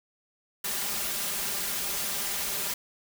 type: noise with comb filter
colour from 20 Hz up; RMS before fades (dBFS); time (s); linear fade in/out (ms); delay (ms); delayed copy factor
white; -31; 0.64-2.74; 5; 5; +0.6
effects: none